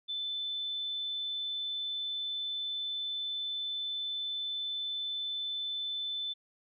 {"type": "tone", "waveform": "sine", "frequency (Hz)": 3520, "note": "A7", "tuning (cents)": 0, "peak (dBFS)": -33, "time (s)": [0.08, 6.34], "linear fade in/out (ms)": 20, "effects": []}